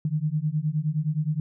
sine beating tone pair, 148.4 / 158 Hz, D3 / D#3, +18 / +27 cents, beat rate 9.6 Hz, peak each -26 dBFS, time 0.05-1.4 s, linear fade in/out 2 ms, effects none

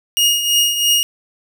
sawtooth tone with tremolo, 2863 Hz, F7, 42 cents sharp, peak -7 dBFS, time 0.17-1.03 s, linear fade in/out 0 ms, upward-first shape triangle, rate 3 Hz, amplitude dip 65%, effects none

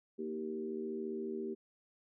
harmonic tone with a mistuned harmonic, 77.78 Hz, D#2, in tune, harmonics 3 / 4 / 5 / 6, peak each -42 / -45 / -39 / -52 dBFS, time 0.18-1.55 s, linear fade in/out 20 ms, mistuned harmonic 4, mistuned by +19 cents, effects none

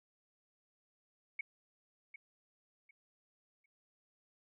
sine tone with echo, 2217 Hz, C#7, in tune, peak -35 dBFS, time 1.39-1.41 s, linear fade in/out 5 ms, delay 750 ms, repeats 3, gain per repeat -12 dB, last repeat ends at 3.66 s, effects none

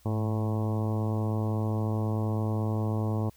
harmonic tone with a mistuned harmonic, 109.4 Hz, A2, 9 cents flat, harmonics 1 / 2 / 3 / 4 / 5 / 6 / 7 / 8 / 9 / 10, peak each -27 / -33 / -37 / -39 / -41 / -43 / -44 / -45 / -46 / -47 dBFS, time 0.05-3.3 s, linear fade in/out 10 ms, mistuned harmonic 1, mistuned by -61 cents, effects added 60 Hz sine -62 dBFS peak until 3.36 s + white hiss -62 dBFS RMS until 3.36 s

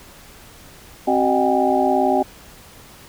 sine tone cluster, 264.7 / 377 / 612 / 754 / 812 Hz, C4 / F#4 / D#5 / F#5 / G#5, +20 / +32 / -29 / +32 / -39 cents, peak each -21 dBFS, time 1.07-2.23 s, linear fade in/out 10 ms, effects pink hiss -44 dBFS RMS until 3.08 s

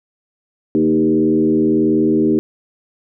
sine tone with frequency modulation, 311.1 Hz, D#4, in tune, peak -11 dBFS, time 0.75-2.39 s, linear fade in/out 0 ms, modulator 81.4 Hz, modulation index 1.2, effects none

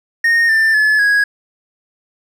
triangle tone with pitch steps, 1849 / 1782.9 / 1719.2 / 1657.8 Hz, A#6 / A6 / A6 / G#6, -15 / +22 / -41 / -4 cents, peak -8 dBFS, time 0.24-1.24 s, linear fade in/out 5 ms, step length 250 ms, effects none

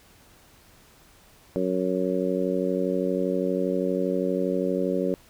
harmonic tone, 92.5 Hz, F#2, in tune, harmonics 2 / 3 / 4 / 5 / 6, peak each -29 / -29 / -29 / -29 / -29 dBFS, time 1.56-5.14 s, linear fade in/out 0 ms, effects pink hiss -55 dBFS RMS until 5.29 s

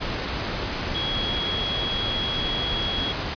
sine tone in noise, 3322 Hz, G#7, in tune, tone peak -26 dBFS, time 0.94-3.13 s, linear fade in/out 20 ms, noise pink, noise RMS -28 dBFS, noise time 0-3.35 s, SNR -1 dB, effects resampled to 11025 Hz

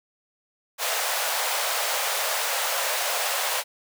pink high-pass noise, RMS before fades -26 dBFS, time 0.78-3.64 s, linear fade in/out 50 ms, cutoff 520 Hz, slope 48 dB/octave, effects none

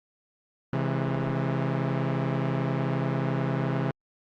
sawtooth tone cluster, 133.6 / 164.9 / 209.9 Hz, C3 / E3 / G#3, +36 / +1 / +19 cents, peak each -23 / -26 / -31 dBFS, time 0.73-3.91 s, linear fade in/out 2 ms, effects low-pass 2000 Hz 12 dB/octave + Opus 48 kbps

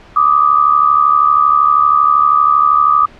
sine tone pair together, 1174.7 / 1247.4 Hz, D6 / D#6, 0 / +4 cents, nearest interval minor second, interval 104 cents, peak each -10 dBFS, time 0.16-3.06 s, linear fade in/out 5 ms, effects pink hiss -40 dBFS RMS until 3.19 s + low-pass 3000 Hz 12 dB/octave

